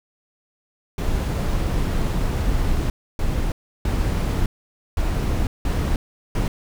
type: noise bursts at uneven times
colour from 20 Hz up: brown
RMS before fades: -21 dBFS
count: 6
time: 0.98-2.9 / 3.19-3.52 / 3.85-4.46 / 4.97-5.47 / 5.65-5.96 / 6.35-6.48 s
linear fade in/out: 2 ms
effects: none